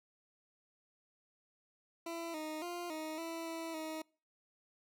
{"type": "tone with pitch steps", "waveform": "20% pulse", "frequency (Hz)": [334.7, 310.2, 349.5, 313.1, 330.3, 328.5, 315.4], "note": ["E4", "D#4", "F4", "D#4", "E4", "E4", "D#4"], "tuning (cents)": [26, -5, 1, 11, 4, -6, 24], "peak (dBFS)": -35, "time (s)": [2.06, 4.02], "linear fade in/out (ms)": 5, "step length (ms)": 280, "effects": ["noise-tail reverb RT60 0.4 s tail -26 dB re dry"]}